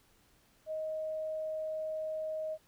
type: tone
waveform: sine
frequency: 627 Hz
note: D#5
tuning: 13 cents sharp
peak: -34 dBFS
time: 0.66-2.58 s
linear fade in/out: 50 ms
effects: pink hiss -67 dBFS RMS until 2.67 s